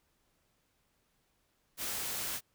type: noise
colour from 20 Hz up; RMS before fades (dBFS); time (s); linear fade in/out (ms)
white; -37; 1.77-2.41; 50
effects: pink hiss -75 dBFS RMS until 2.54 s